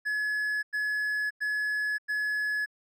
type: tone bursts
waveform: triangle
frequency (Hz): 1700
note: G#6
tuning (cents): +40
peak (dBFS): -25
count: 4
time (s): 0.05-2.661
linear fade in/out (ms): 20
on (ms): 580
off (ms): 97
effects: none